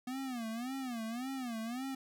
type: tone with vibrato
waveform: square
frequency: 244.6 Hz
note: B3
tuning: 16 cents flat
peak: -38 dBFS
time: 0.07-1.95 s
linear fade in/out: 5 ms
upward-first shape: sine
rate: 1.8 Hz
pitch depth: 170 cents each way
effects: none